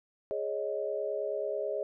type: chord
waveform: sine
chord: Ab suspended fourth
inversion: none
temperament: just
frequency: 415.3 / 553.7 / 623 Hz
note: Ab4 / Db5 / Eb5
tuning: 0 / -2 / +2 cents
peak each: -35 / -35 / -35 dBFS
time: 0.31-1.83 s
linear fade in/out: 0 ms
effects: none